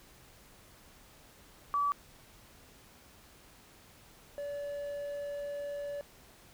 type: tone pair in turn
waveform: sine / triangle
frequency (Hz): 1149 / 574.5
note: D6 / D5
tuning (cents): -38 / -38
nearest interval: octave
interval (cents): 1200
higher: first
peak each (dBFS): -27 / -34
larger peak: first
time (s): 1.74-1.92 / 4.38-6.01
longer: second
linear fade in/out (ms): 0
effects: pink hiss -58 dBFS RMS until 6.53 s